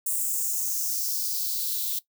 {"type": "noise with high-pass filter sweep", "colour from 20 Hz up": "violet", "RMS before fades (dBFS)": -28, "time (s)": [0.06, 1.99], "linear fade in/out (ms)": 5, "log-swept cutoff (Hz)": [8400, 3500], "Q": 3.3, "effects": ["noise-tail reverb RT60 0.1 s tail -17 dB re dry"]}